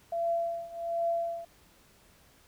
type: tone with tremolo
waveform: sine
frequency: 677 Hz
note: E5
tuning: 46 cents sharp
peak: -25 dBFS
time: 0.12-1.45 s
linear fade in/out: 5 ms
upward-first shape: triangle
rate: 1.3 Hz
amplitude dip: 90%
effects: pink hiss -61 dBFS RMS until 2.47 s